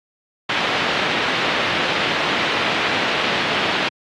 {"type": "low-pass noise", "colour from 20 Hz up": "white", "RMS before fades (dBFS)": -21, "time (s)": [0.49, 3.89], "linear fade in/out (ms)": 5, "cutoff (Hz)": 3300, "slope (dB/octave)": 24, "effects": ["high-pass 150 Hz 12 dB/octave", "AAC 48 kbps"]}